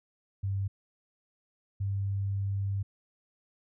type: tone pair in turn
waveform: sine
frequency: 98 / 98.8 Hz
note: G2 / G2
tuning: 0 / +14 cents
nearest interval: unison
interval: 14 cents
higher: second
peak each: -28 dBFS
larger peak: neither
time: 0.43-0.68 / 1.8-2.83 s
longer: second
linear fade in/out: 10 ms
effects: none